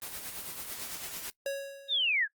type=noise with tremolo; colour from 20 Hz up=white; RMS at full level=-38 dBFS; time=0.02-1.3 s; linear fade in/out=0 ms; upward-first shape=sine; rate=9 Hz; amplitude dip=45%
type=tone with exponential decay; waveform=square; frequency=554 Hz; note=C#5; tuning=1 cent flat; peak=-30 dBFS; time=1.46-2.25 s; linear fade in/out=2 ms; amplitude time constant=170 ms
type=linear sweep; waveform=sine; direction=down; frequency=3814 to 1568 Hz; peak=-25 dBFS; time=1.88-2.28 s; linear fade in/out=50 ms
effects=noise-tail reverb RT60 0.1 s tail -22 dB re dry + Opus 24 kbps